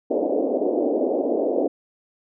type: band-pass noise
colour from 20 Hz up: pink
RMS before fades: -22 dBFS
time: 0.1-1.68 s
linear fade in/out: 10 ms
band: 270 to 660 Hz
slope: 48 dB/octave
effects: none

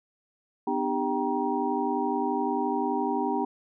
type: tone cluster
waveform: sine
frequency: 250.4 / 302 / 396.6 / 778 / 946 Hz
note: B3 / D4 / G4 / G5 / A#5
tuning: +24 / +48 / +20 / -13 / +25 cents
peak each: -31 dBFS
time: 0.67-3.45 s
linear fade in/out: 5 ms
effects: none

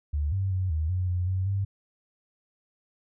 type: tone with pitch steps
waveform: sine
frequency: 73.6 / 96.5 / 93.1 / 78.4 / 91.6 / 89.6 / 93.8 / 98.4 Hz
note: D2 / G2 / F#2 / D#2 / F#2 / F2 / F#2 / G2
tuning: +4 / -27 / +11 / +14 / -17 / +45 / +24 / +7 cents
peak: -24 dBFS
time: 0.13-1.65 s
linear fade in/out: 10 ms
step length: 190 ms
effects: none

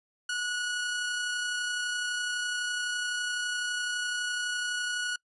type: tone with amplitude modulation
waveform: sawtooth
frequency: 1463 Hz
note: F#6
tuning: 20 cents flat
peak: -25 dBFS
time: 0.29-5.16 s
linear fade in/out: 5 ms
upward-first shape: sine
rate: 31.9 Hz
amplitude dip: 25%
effects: noise-tail reverb RT60 0.1 s tail -25 dB re dry + resampled to 24000 Hz

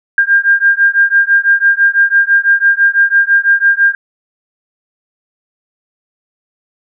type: beating tone pair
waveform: sine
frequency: 1600 / 1606 Hz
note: G6 / G6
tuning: +35 / +41 cents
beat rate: 6 Hz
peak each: -10 dBFS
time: 0.18-3.95 s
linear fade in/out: 2 ms
effects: none

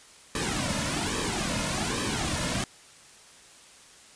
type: noise with flanger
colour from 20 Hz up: pink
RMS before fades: -29 dBFS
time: 0.35-2.64 s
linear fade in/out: 2 ms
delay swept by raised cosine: 1.4 to 2.6 ms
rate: 1.2 Hz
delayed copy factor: -0.7
effects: white hiss -52 dBFS RMS until 4.15 s + resampled to 22050 Hz

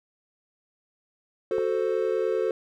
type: chord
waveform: triangle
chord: F# diminished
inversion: none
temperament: equal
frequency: 370 / 440 / 523.3 Hz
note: F#4 / A4 / C5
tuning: 0 / 0 / 0 cents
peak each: -26 / -24 / -27 dBFS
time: 1.51-2.51 s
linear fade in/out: 2 ms
type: click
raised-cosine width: 1 ms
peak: -23 dBFS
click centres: 1.583 s
effects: none

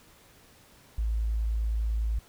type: tone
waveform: sine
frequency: 55 Hz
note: A1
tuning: in tune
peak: -25 dBFS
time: 0.98-2.19 s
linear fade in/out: 5 ms
effects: pink hiss -57 dBFS RMS until 2.28 s

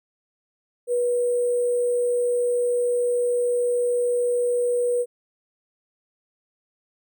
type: tone with sample-and-hold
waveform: sine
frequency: 486.7 Hz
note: B4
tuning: 25 cents flat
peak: -19 dBFS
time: 0.87-5.06 s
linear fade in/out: 50 ms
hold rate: 8820 Hz
effects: none

